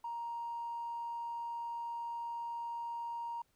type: tone with tanh clipping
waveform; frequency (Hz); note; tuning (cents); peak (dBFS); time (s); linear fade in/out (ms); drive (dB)
triangle; 937; A#5; +9; -37; 0.04-3.42; 5; 1
effects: pink hiss -75 dBFS RMS until 3.55 s